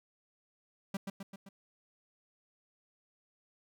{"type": "tone with echo", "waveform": "45% pulse", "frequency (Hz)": 196, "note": "G3", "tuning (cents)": 0, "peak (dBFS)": -33, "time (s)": [0.94, 0.97], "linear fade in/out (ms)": 5, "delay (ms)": 130, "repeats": 4, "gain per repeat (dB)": -4, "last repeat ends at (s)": 1.49, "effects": []}